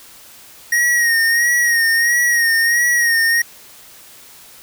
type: tone with vibrato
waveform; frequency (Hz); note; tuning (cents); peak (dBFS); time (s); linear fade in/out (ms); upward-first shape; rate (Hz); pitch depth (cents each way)
square; 1876; A#6; +11; -13; 0.72-3.42; 5; sine; 1.5; 48
effects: white hiss -42 dBFS RMS until 4.62 s